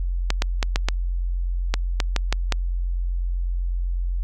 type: clicks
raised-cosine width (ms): 0.2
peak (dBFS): -4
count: 10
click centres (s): 0.304 / 0.421 / 0.628 / 0.759 / 0.886 / 1.74 / 2.002 / 2.163 / 2.326 / 2.523
effects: added 44 Hz sine -21 dBFS peak until 4.23 s